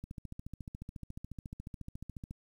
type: click train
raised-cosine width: 5 ms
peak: -30 dBFS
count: 33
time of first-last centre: 0.04-2.31 s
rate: 14.1 Hz
effects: 10-bit